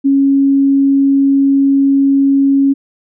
sine tone, 275.4 Hz, C#4, 11 cents flat, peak -7 dBFS, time 0.04-2.74 s, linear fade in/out 20 ms, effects none

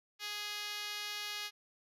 5% pulse tone with band-pass filter, 415.3 Hz, G#4, in tune, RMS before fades -41 dBFS, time 0.19-1.51 s, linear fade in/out 50 ms, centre 4200 Hz, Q 0.51, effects none

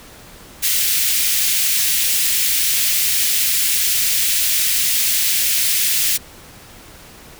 white high-pass noise, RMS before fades -17 dBFS, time 0.62-6.18 s, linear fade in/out 20 ms, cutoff 2000 Hz, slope 24 dB/octave, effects pink hiss -41 dBFS RMS until 7.39 s

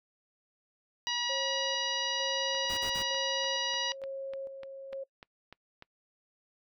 harmonic tone, 963 Hz, B5, 44 cents flat, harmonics 1 / 2 / 3 / 4 / 5 / 6, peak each -38 / -38 / -34 / -37 / -38 / -40 dBFS, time 1.07-3.92 s, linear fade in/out 0 ms
sine tone with tremolo, 542 Hz, C#5, 39 cents flat, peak -35 dBFS, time 1.29-5.04 s, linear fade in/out 10 ms, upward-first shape square, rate 1.1 Hz, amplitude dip 50%
click train, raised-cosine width 0.3 ms, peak -31 dBFS, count 12, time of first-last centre 2.55-5.824 s, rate 3.36 Hz
pink noise bursts, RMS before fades -42 dBFS, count 3, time 2.69-3.028 s, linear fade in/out 10 ms, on 86 ms, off 40 ms
effects noise-tail reverb RT60 0.1 s tail -24 dB re dry

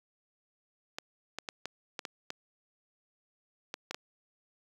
clicks, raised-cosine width 0.2 ms, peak -19 dBFS, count 10, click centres 0.985 / 1.386 / 1.488 / 1.656 / 1.992 / 2.052 / 2.304 / 3.741 / 3.91 / 3.945 s, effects high-pass 200 Hz 12 dB/octave + 8-bit

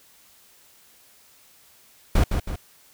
brown noise with echo, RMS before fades -17 dBFS, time 2.15-2.24 s, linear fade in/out 5 ms, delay 160 ms, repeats 2, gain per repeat -6 dB, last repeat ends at 2.56 s, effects white hiss -55 dBFS RMS until 2.93 s

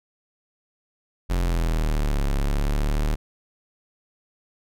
45% pulse exponential two-way sweep, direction down then up, 45.32 to 34.56 to 38.05 Hz, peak -20 dBFS, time 1.29-3.16 s, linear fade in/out 20 ms, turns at 2.28 s, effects none

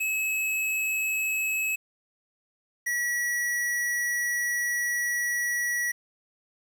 square tone pair in turn, 2579 / 1932.1 Hz, E7 / B6, -39 / -38 cents, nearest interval perfect fourth, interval 499 cents, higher first, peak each -26 dBFS, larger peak neither, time 0-1.76 / 2.86-5.92 s, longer second, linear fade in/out 10 ms, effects 9-bit

